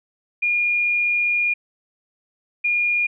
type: tone pair in turn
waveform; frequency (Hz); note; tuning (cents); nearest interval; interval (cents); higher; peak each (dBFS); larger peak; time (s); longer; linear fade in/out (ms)
sine; 2425 / 2425; D#7 / D#7; -45 / -45; unison; 0; neither; -17; neither; 0.42-1.54 / 2.64-3.07; first; 10
effects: none